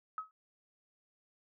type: tone with exponential decay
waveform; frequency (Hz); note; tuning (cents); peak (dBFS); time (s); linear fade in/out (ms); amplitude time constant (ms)
sine; 1277; D#6; +45; -32; 0.18-0.31; 1; 28
effects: none

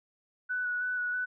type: tone with vibrato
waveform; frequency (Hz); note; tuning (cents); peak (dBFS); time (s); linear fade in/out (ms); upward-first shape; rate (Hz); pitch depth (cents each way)
sine; 1480; F#6; 0; -29; 0.49-1.26; 20; square; 3.1; 14
effects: none

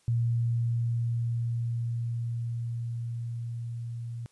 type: tone with level ramp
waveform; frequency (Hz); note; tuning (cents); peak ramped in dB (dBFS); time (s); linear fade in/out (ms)
sine; 117.4; A#2; +13; -23 to -34; 0.08-4.26; 0
effects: white hiss -66 dBFS RMS until 4.31 s + resampled to 24000 Hz

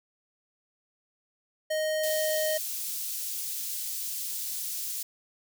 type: tone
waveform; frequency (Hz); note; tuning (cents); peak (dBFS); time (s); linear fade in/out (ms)
square; 622.3; D#5; 0; -27; 1.7-2.58; 10
type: high-pass noise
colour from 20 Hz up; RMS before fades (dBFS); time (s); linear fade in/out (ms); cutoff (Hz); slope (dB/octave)
white; -34; 2.03-5.03; 5; 4800; 12
effects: none

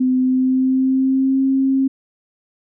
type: tone with pitch glide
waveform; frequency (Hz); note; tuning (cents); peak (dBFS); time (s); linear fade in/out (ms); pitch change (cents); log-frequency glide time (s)
sine; 256.2 to 267.7; C4 to C4; -36 to +40; -13; 0-1.88; 10; +76; 0.18-1.41
effects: none

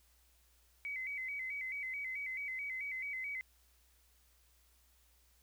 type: tone with vibrato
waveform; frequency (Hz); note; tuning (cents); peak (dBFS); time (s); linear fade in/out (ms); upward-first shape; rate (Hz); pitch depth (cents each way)
sine; 2156; C#7; -49; -38; 0.85-3.41; 0; square; 4.6; 88
effects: added 60 Hz sine -69 dBFS peak until 5.42 s + white hiss -71 dBFS RMS until 5.42 s

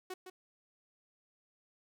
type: tone with echo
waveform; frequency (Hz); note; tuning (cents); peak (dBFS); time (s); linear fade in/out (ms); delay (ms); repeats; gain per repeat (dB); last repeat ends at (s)
sawtooth; 370; F#4; 0; -36; 0.1-0.14; 5; 160; 1; -7; 0.3
effects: none

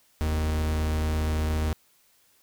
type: tone pair together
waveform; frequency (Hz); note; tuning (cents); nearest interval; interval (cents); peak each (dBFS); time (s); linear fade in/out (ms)
45% pulse; 43.14 / 77.8; F1 / D#2; -20 / 0; minor seventh; 1020; -35 / -24; 0.21-1.73; 0
effects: white hiss -63 dBFS RMS until 2.42 s

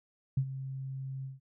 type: tone with ADSR envelope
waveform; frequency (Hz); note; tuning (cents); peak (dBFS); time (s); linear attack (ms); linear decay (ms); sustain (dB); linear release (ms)
sine; 133.7; C3; +38; -23; 0.37-1.4; 5; 71; -13; 160
effects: none

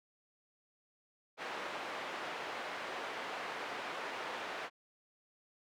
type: band-pass noise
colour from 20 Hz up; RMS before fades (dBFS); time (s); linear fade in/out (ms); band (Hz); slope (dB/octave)
pink; -42; 1.37-4.7; 50; 540 to 2500; 12
effects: none

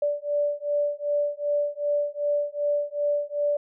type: beating tone pair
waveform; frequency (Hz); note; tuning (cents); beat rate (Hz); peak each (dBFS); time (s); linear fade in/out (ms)
sine; 582 / 584.6; D5 / D5; -16 / -8; 2.6; -26; 0.02-3.57; 5
effects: none

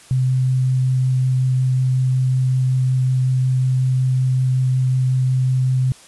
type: tone with vibrato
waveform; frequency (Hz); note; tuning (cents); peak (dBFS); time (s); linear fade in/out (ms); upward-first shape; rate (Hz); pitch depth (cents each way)
sine; 129; C3; -24; -14; 0.11-5.92; 0; triangle; 5.4; 8
effects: white hiss -45 dBFS RMS until 6.07 s + resampled to 24000 Hz

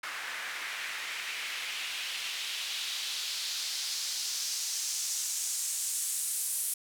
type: noise with band-pass filter sweep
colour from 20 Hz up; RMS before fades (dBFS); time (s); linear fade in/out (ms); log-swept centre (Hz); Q
white; -35; 0.03-6.74; 5; 1600 to 10000; 1.8
effects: none

